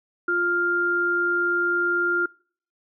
sine tone pair together, 349.8 / 1399 Hz, F4 / F6, +3 / +3 cents, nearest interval 2 octaves, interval 2400 cents, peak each -26 / -21 dBFS, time 0.28-2.26 s, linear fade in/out 5 ms, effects noise-tail reverb RT60 0.5 s tail -25 dB re dry

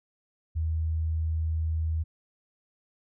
sine tone, 80 Hz, D#2, 49 cents sharp, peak -25 dBFS, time 0.55-2.04 s, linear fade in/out 20 ms, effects none

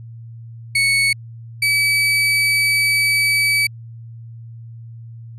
35% pulse tone pair in turn, 2217 / 2290 Hz, C#7 / D7, 0 / -44 cents, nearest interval minor second, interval 56 cents, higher second, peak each -12 dBFS, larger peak neither, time 0.75-1.13 / 1.62-3.67 s, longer second, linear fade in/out 5 ms, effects added 115 Hz sine -33 dBFS peak until 5.38 s + resampled to 32000 Hz

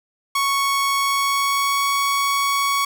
sawtooth tone with pitch glide, 1108.7 to 1117.1 Hz, C#6 to C#6, 0 to +13 cents, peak -14 dBFS, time 0.35-2.85 s, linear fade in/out 5 ms, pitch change +13 cents, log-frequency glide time 0.96-1.89 s, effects none

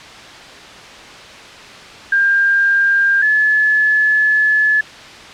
sine tone pair in turn, 1600 / 1720.1 Hz, G6 / A6, +35 / -40 cents, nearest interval minor second, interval 125 cents, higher second, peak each -10 / -10 dBFS, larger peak neither, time 2.12-3.22 / 3.22-4.81 s, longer second, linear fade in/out 5 ms, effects white hiss -35 dBFS RMS until 5.33 s + low-pass 4000 Hz 12 dB/octave

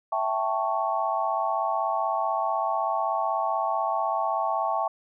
sine chord, A dominant seventh, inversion second, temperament equal, 659.3 / 784 / 880 / 1108.7 Hz, E5 / G5 / A5 / C#6, 0 / 0 / 0 / 0 cents, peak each -29 dBFS, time 0.12-4.88 s, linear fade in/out 5 ms, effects none

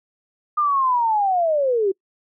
sine linear sweep, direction down, 1221 to 370 Hz, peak -16 dBFS, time 0.57-1.92 s, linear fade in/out 10 ms, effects noise-tail reverb RT60 0.1 s tail -25 dB re dry

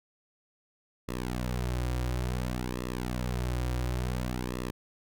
sawtooth tone with flanger, 61.74 Hz, B1, in tune, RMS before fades -32 dBFS, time 1.08-4.71 s, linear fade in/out 5 ms, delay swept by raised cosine 1.3 to 4.7 ms, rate 0.57 Hz, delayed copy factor -0.95, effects none

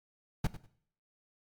brown noise with echo, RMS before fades -27 dBFS, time 0.44-0.47 s, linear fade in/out 5 ms, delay 97 ms, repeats 2, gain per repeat -15 dB, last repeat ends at 0.664 s, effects noise-tail reverb RT60 0.6 s tail -18 dB re dry + MP3 96 kbps

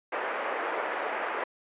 pink band-pass noise, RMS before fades -32 dBFS, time 0.12-1.44 s, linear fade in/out 5 ms, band 430 to 2100 Hz, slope 24 dB/octave, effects resampled to 8000 Hz

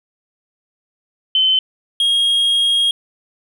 sine / triangle tone pair in turn, 3063 / 3264 Hz, G7 / G#7, -41 / -31 cents, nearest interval minor second, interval 110 cents, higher second, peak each -11 dBFS, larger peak neither, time 1.35-1.59 / 2-2.91 s, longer second, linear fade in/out 2 ms, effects none

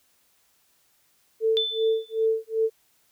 sine tone with tremolo, 445 Hz, A4, 20 cents sharp, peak -18 dBFS, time 1.4-2.7 s, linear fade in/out 50 ms, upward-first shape sine, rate 2.6 Hz, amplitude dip 100%
sine tone with exponential decay, 3520 Hz, A7, in tune, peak -20 dBFS, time 1.57-2.26 s, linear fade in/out 0 ms, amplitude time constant 150 ms
effects white hiss -65 dBFS RMS until 3.11 s

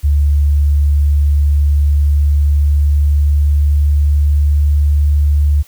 sine tone with pitch glide, 72.5 to 73.13 Hz, D2 to D2, -22 to -7 cents, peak -8 dBFS, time 0.03-5.63 s, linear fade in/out 20 ms, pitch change +15 cents, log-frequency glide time 1.66-4.84 s, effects white hiss -45 dBFS RMS until 5.67 s

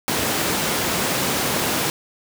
pink high-pass noise, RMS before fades -22 dBFS, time 0.08-1.9 s, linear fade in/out 0 ms, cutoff 150 Hz, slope 12 dB/octave, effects none

